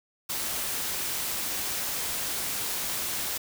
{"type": "noise", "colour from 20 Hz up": "white", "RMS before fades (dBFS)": -31, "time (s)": [0.29, 3.38], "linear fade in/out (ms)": 10, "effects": []}